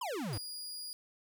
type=exponential sweep; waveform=square; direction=down; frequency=1086 to 89.3 Hz; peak=-36 dBFS; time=0.01-0.38 s; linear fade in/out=5 ms
type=tone; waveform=sawtooth; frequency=4869 Hz; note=D#8; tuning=38 cents flat; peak=-38 dBFS; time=0.33-0.93 s; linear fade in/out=0 ms
effects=none